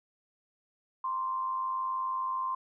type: tone with amplitude modulation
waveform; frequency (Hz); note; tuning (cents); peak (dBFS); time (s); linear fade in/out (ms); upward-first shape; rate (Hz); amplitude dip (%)
sine; 1046.5; C6; 0; -27; 1.04-2.55; 5; sine; 100; 55
effects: none